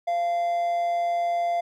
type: tone with amplitude modulation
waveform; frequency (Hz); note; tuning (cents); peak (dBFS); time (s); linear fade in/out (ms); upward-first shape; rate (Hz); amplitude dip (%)
triangle; 690; F5; -21; -19; 0.07-1.61; 10; sine; 173; 25
effects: none